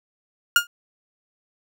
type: tone with exponential decay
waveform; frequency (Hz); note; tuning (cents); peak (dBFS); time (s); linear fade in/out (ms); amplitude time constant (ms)
30% pulse; 1418; F6; +26; -7; 0.56-0.67; 2; 23
effects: none